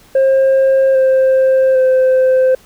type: tone with pitch steps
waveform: sine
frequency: 534 / 526 / 518.2 Hz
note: C5 / C5 / C5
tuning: +35 / +9 / -17 cents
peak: -5 dBFS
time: 0.15-2.55 s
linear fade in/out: 5 ms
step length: 800 ms
effects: tanh soft clip ceiling -7 dBFS + pink hiss -46 dBFS RMS until 2.65 s